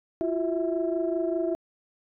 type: tone cluster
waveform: sine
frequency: 336.6 / 361.7 / 653 Hz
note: E4 / F#4 / E5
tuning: +36 / -39 / -17 cents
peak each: -27 / -29 / -29 dBFS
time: 0.21-1.55 s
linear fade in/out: 0 ms
effects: tanh soft clip ceiling -16 dBFS